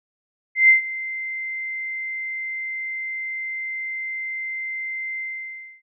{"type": "tone with ADSR envelope", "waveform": "sine", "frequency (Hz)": 2081, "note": "C7", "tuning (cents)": -10, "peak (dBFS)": -8, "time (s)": [0.55, 5.82], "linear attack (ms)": 140, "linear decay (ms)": 120, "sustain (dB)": -18, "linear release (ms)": 620, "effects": []}